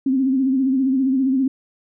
sine tone with vibrato, 264.6 Hz, C4, 20 cents sharp, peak -15 dBFS, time 0.06-1.48 s, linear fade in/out 5 ms, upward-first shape sine, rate 15 Hz, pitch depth 65 cents each way, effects none

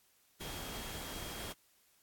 sine tone in noise, 3255 Hz, G#7, 36 cents flat, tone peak -51 dBFS, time 0.4-1.53 s, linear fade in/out 10 ms, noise pink, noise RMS -44 dBFS, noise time 0.4-1.53 s, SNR -10 dB, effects white hiss -70 dBFS RMS until 2.02 s + AAC 64 kbps

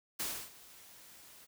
white noise with ADSR envelope, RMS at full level -36 dBFS, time 0.19-1.47 s, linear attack 12 ms, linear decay 290 ms, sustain -20 dB, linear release 35 ms, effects none

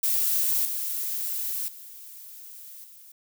violet noise with level steps, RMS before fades -24 / -30 / -44 / -49 dBFS, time 0.03-3.12 s, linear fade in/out 5 ms, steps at 0.65 / 1.68 / 2.84 s, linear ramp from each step 2 ms, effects none

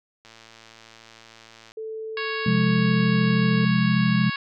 click train, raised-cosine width 0.2 ms, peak -29 dBFS, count 167, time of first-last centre 0.25-1.719 s, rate 113 Hz
sine tone with pitch glide, 440.2 to 443 Hz, A4 to A4, +1 to +12 cents, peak -30 dBFS, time 1.77-3.65 s, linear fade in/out 5 ms, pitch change +11 cents, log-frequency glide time 1.96-3.02 s
harmonic tone, 554.4 Hz, C#5, in tune, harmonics 2 / 3 / 4 / 5 / 6 / 7 / 8 / 9, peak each -33 / -31 / -35 / -34 / -42 / -39 / -40 / -43 dBFS, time 2.17-4.36 s, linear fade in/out 2 ms
sine chord, F minor, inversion second, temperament equal, 130.81 / 174.61 / 207.7 Hz, C3 / F3 / Ab3, 0 / 0 / 0 cents, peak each -23 / -22 / -21 dBFS, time 2.46-4.3 s, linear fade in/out 5 ms
effects none

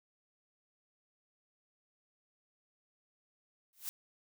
blue noise with exponential growth, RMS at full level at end -36 dBFS, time 3.73-3.89 s, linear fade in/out 0 ms, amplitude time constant 34 ms, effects none

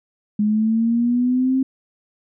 sine linear sweep, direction up, 207.7 to 265.9 Hz, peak -15 dBFS, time 0.39-1.63 s, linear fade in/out 5 ms, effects none

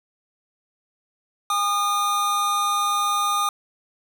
square tone pair together, 814 / 1221.4 Hz, G#5 / D#6, -35 / -32 cents, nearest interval perfect fifth, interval 703 cents, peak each -29 / -21 dBFS, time 1.5-3.49 s, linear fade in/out 2 ms, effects none

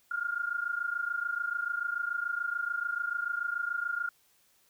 sine tone pair together, 1396.9 / 1423.8 Hz, F6 / F6, 0 / +33 cents, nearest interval unison, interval 33 cents, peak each -33 / -33 dBFS, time 0.11-4.09 s, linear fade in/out 5 ms, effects white hiss -67 dBFS RMS until 4.69 s

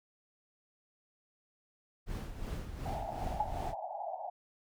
brown noise with tremolo, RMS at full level -37 dBFS, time 2.06-3.75 s, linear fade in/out 50 ms, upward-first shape sine, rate 2.7 Hz, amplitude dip 60%
white band-pass noise, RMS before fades -41 dBFS, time 2.85-4.3 s, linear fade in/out 10 ms, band 620 to 860 Hz, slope 96 dB/octave
sine tone with exponential decay, 842 Hz, G#5, 24 cents sharp, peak -23 dBFS, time 3.4-3.49 s, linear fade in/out 5 ms, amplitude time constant 18 ms
effects none

